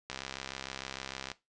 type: click train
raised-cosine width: 0.2 ms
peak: -20 dBFS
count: 82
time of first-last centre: 0.1-1.316 s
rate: 66.6 Hz
effects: noise-tail reverb RT60 0.2 s tail -17 dB re dry + resampled to 22050 Hz